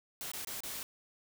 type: noise with dropouts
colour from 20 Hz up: white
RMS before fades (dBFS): -41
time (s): 0.21-0.83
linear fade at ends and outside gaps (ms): 0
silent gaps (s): 0.316-0.335 / 0.448-0.472 / 0.605-0.635
effects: none